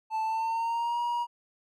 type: tone with pitch glide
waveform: triangle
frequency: 880 to 954.1 Hz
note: A5 to A#5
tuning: 0 to +40 cents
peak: -25 dBFS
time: 0.1-1.27 s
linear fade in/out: 50 ms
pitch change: +140 cents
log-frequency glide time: 0.23-1 s
effects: none